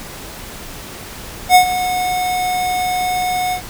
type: tone with ADSR envelope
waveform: square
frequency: 730 Hz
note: F#5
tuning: 24 cents flat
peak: -4 dBFS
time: 1.49-3.62 s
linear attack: 62 ms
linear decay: 95 ms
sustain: -13 dB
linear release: 96 ms
effects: pink hiss -32 dBFS RMS until 3.69 s